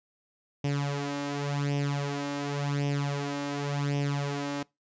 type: tone with flanger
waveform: sawtooth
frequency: 142.6 Hz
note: C#3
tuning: 49 cents sharp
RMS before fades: -30 dBFS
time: 0.64-4.63 s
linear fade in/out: 5 ms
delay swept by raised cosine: 0.35 to 3.35 ms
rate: 0.9 Hz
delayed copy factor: +0.7
effects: noise-tail reverb RT60 0.2 s tail -23 dB re dry + resampled to 16000 Hz